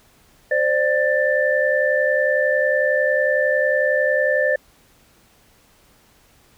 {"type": "tone cluster", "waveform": "sine", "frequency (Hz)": [522, 593, 1771], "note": ["C5", "D5", "A6"], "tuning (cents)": [-4, 17, 11], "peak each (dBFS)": -20, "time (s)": [0.51, 4.56], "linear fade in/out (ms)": 5, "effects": ["pink hiss -55 dBFS RMS until 6.57 s"]}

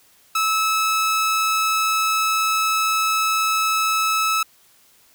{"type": "tone", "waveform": "sawtooth", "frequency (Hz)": 1301, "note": "E6", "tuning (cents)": -23, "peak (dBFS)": -14, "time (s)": [0.35, 4.43], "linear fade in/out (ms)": 5, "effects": ["white hiss -55 dBFS RMS until 5.14 s"]}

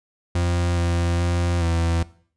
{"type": "tone with pitch steps", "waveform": "40% pulse", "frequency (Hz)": [87.1, 86.1, 86.9, 83.9], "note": ["F2", "F2", "F2", "E2"], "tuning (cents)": [-4, -24, -8, 31], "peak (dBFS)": -18, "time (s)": [0.35, 2.03], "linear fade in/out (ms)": 5, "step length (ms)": 420, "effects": ["noise-tail reverb RT60 0.5 s tail -19 dB re dry", "resampled to 22050 Hz"]}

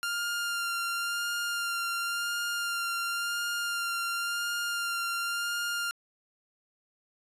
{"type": "tone with vibrato", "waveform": "sawtooth", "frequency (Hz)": 1396.9, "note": "F6", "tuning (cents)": 0, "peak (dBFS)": -26, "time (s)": [0.03, 5.91], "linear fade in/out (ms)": 0, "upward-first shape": "sine", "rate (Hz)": 0.94, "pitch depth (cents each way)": 16, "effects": ["resampled to 32000 Hz"]}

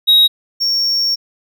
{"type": "tone pair in turn", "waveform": "triangle", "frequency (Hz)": [3800, 5506], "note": ["A#7", "F8"], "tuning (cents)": [33, -25], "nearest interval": "tritone", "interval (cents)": 642, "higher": "second", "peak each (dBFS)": [-5, -12], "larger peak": "first", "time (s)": [[0.07, 0.28], [0.6, 1.16]], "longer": "second", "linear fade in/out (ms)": 20, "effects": []}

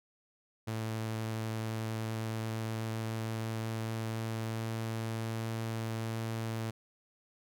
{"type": "tone with pitch glide", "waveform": "sawtooth", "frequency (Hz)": [111, 112.68], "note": ["A2", "A2"], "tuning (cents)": [16, 42], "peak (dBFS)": -30, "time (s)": [0.67, 6.71], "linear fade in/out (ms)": 10, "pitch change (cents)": 26, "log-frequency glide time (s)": [1.32, 5.59], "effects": []}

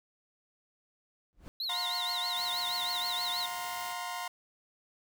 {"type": "noise with exponential growth", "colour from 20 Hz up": "brown", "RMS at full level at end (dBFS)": -38, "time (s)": [1.33, 1.48], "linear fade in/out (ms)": 0, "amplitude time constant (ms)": 32}
{"type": "tone with vibrato", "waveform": "triangle", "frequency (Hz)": 3931, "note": "B7", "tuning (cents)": -9, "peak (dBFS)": -31, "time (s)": [1.6, 3.46], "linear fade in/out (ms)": 2, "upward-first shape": "triangle", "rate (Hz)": 6.3, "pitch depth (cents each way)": 210}
{"type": "chord", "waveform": "sawtooth", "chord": "F suspended fourth", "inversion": "none", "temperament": "equal with one note detuned", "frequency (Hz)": [713.1, 932.3, 1046.5], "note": ["F5", "Bb5", "C6"], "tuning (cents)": [36, 0, 0], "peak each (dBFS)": [-36, -37, -36], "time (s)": [1.69, 4.28], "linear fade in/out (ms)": 5}
{"type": "noise", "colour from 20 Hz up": "white", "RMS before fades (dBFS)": -47, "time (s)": [2.35, 3.94], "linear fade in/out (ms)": 20}
{"effects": []}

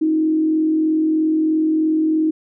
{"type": "tone with frequency modulation", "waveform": "sine", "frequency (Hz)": 315, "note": "D#4", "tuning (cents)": 21, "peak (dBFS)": -14, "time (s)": [0.01, 2.31], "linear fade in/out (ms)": 10, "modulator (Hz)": 43.1, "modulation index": 0.32, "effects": []}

